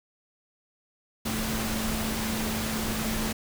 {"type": "tone in noise", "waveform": "sine", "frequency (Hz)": 220, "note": "A3", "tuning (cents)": 0, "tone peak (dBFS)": -31, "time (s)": [1.25, 3.33], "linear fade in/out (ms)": 10, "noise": "pink", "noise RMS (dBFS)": -31, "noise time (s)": [1.25, 3.33], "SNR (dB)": -3, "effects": []}